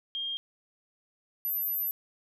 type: tone pair in turn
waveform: sine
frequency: 3217 / 12146 Hz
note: G7 / F#9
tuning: +44 / +44 cents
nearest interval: octave + major seventh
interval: 2300 cents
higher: second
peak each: -31 / -28 dBFS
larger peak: second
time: 0.15-0.37 / 1.45-1.91 s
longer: second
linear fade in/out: 0 ms
effects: none